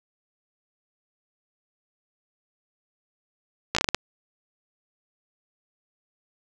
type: slowing click train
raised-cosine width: 0.2 ms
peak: -4 dBFS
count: 7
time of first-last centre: 3.75-3.946 s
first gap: 15 ms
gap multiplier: 1.31
effects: none